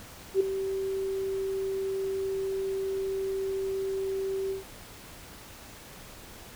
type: tone with ADSR envelope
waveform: sine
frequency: 386.1 Hz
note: G4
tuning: 26 cents flat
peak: -17 dBFS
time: 0.34-4.64 s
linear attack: 63 ms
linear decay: 7 ms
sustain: -11 dB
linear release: 130 ms
effects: pink hiss -47 dBFS RMS until 6.55 s